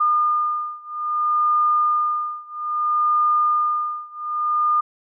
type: beating tone pair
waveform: sine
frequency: 1213 / 1213.61 Hz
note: D#6 / D#6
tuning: -44 / -44 cents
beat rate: 0.61 Hz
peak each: -20 / -21 dBFS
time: 0-4.81 s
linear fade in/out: 10 ms
effects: none